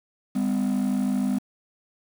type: tone pair together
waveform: triangle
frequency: 200.6 / 253.2 Hz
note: G3 / B3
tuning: +40 / +43 cents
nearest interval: major third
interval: 403 cents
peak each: -21 dBFS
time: 0.35-1.39 s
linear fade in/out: 10 ms
effects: tanh soft clip ceiling -17 dBFS + 7-bit